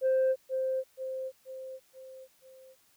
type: tone with echo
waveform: sine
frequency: 523.3 Hz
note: C5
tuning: in tune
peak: -21 dBFS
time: 0.01-0.36 s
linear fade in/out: 50 ms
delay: 480 ms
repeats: 5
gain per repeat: -6 dB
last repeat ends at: 2.76 s
effects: tanh soft clip ceiling -21 dBFS + white hiss -66 dBFS RMS until 2.96 s